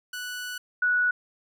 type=tone pair in turn; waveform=sawtooth / sine; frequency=1480 / 1470.6 Hz; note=F#6 / F#6; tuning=0 / -11 cents; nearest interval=unison; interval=11 cents; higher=first; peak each=-29 / -20 dBFS; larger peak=second; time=0.13-0.58 / 0.82-1.11 s; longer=first; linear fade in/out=5 ms; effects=none